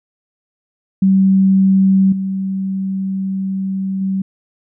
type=tone with level steps; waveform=sine; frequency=192 Hz; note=G3; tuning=36 cents flat; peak=-8 / -17 / -15 dBFS; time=1.02-4.22 s; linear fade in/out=5 ms; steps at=2.12 / 4.01 s; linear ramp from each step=5 ms; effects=none